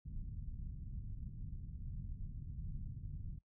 pink low-pass noise, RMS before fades -45 dBFS, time 0.05-3.39 s, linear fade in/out 10 ms, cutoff 160 Hz, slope 24 dB/octave, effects noise-tail reverb RT60 0.1 s tail -21 dB re dry

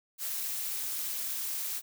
blue noise with amplitude modulation, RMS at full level -32 dBFS, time 0.18-1.82 s, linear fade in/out 50 ms, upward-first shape sine, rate 285 Hz, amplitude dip 60%, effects none

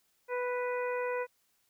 harmonic tone, 493.9 Hz, B4, in tune, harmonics 1 / 2 / 3 / 4 / 5, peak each -32 / -38 / -42 / -43 / -45 dBFS, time 0.28-1.27 s, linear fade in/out 50 ms, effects white hiss -73 dBFS RMS until 1.69 s

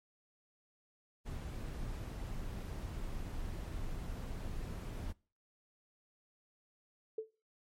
brown noise, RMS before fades -41 dBFS, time 1.25-5.13 s, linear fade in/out 20 ms
sine tone with exponential decay, 440 Hz, A4, in tune, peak -32 dBFS, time 7.18-7.31 s, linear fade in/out 5 ms, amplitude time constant 27 ms
effects noise-tail reverb RT60 0.4 s tail -24 dB re dry + MP3 64 kbps

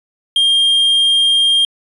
triangle tone, 3211 Hz, G7, 41 cents sharp, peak -8 dBFS, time 0.36-1.65 s, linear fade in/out 2 ms, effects resampled to 32000 Hz

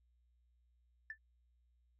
sine tone with exponential decay, 1764 Hz, A6, 4 cents sharp, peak -38 dBFS, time 1.1-1.18 s, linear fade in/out 2 ms, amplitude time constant 17 ms, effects tanh soft clip ceiling -34 dBFS + added 60 Hz sine -70 dBFS peak until 1.99 s

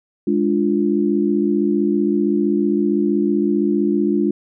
sine chord, D diminished, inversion second, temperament equal, 207.7 / 293.7 / 349.2 Hz, Ab3 / D4 / F4, 0 / 0 / 0 cents, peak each -19 dBFS, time 0.27-4.31 s, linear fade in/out 5 ms, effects none

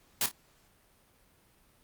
white noise with echo, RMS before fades -28 dBFS, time 0.21-0.26 s, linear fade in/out 2 ms, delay 27 ms, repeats 2, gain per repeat -10 dB, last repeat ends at 0.314 s, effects pink hiss -65 dBFS RMS until 1.83 s + Opus 48 kbps

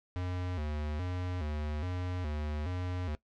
square tone with vibrato, 82.41 Hz, E2, in tune, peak -34 dBFS, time 0.16-3.15 s, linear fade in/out 0 ms, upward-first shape square, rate 1.2 Hz, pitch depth 160 cents each way, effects noise-tail reverb RT60 0.1 s tail -19 dB re dry + low-pass 4000 Hz 12 dB/octave

